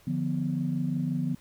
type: chord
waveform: sine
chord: B diminished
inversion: first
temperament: equal with one note detuned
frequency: 148.88 / 174.61 / 246.9 Hz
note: D3 / F3 / B3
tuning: +24 / 0 / 0 cents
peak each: -30 dBFS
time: 0.07-1.35 s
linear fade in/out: 5 ms
effects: tanh soft clip ceiling -17 dBFS + pink hiss -59 dBFS RMS until 1.4 s